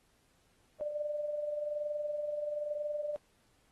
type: tone with amplitude modulation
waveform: sine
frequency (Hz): 594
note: D5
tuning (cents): +20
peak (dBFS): -31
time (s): 0.81-3.16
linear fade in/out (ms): 0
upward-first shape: sine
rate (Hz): 21.1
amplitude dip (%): 50
effects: pink hiss -71 dBFS RMS until 3.71 s + AAC 32 kbps